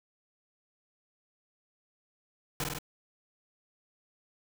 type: noise with echo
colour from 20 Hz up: pink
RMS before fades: -32 dBFS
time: 2.6-2.64 s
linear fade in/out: 2 ms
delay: 49 ms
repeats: 3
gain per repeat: -2 dB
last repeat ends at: 2.787 s
effects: none